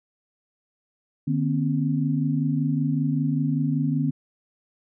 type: tone cluster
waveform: sine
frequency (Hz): 151.5 / 242.8 / 268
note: D#3 / B3 / C4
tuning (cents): -46 / -29 / +42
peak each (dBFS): -23 / -27 / -26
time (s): 1.27-4.11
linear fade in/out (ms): 10
effects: none